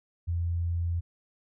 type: tone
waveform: sine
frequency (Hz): 85.4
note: F2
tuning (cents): -38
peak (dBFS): -26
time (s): 0.27-1.01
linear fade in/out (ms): 20
effects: none